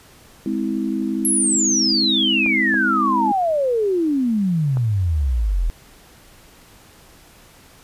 sine chord, Ab augmented, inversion none, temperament just, 207.7 / 259.6 / 324.5 Hz, Ab3 / C4 / E4, 0 / -13 / -27 cents, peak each -24 dBFS, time 0.46-3.32 s, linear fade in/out 2 ms
sine exponential sweep, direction down, 11350 to 38.89 Hz, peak -16 dBFS, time 1.25-5.7 s, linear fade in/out 0 ms
clicks, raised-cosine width 1 ms, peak -18 dBFS, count 3, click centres 2.462 / 2.742 / 4.771 s
effects pink hiss -48 dBFS RMS until 7.83 s + resampled to 32000 Hz

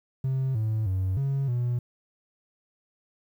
triangle tone with pitch steps, 132.4 / 109.4 / 94 / 137.4 / 121.9 Hz, C3 / A2 / F#2 / C#3 / B2, +21 / -9 / +28 / -15 / -22 cents, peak -21 dBFS, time 0.24-1.79 s, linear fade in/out 5 ms, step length 310 ms, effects tanh soft clip ceiling -18 dBFS + 10-bit

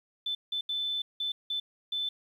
sine tone bursts at uneven times, 3520 Hz, A7, in tune, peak -29 dBFS, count 6, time 0.26-0.35 / 0.52-0.61 / 0.69-1.02 / 1.2-1.32 / 1.5-1.6 / 1.92-2.09 s, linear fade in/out 5 ms, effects 10-bit

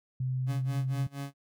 sine tone with pitch glide, 128.7 to 131.18 Hz, C3 to C3, -28 to +5 cents, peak -28 dBFS, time 0.2-1.07 s, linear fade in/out 5 ms, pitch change +33 cents, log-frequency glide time 0.49-0.77 s
30% pulse tone with tremolo, 140 Hz, C#3, 18 cents sharp, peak -31 dBFS, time 0.46-1.34 s, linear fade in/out 50 ms, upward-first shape sine, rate 4.3 Hz, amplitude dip 95%
effects none

